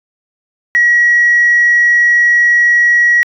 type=tone; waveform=sine; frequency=1914 Hz; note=A#6; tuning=45 cents sharp; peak=-5 dBFS; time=0.75-3.23 s; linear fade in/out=0 ms; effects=tanh soft clip ceiling -2 dBFS